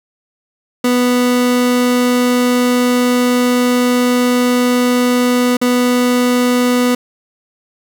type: tone with dropouts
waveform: 30% pulse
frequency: 246.9 Hz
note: B3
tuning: in tune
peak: -8 dBFS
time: 0.84-6.95 s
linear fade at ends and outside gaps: 5 ms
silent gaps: 5.57-5.614 s
effects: none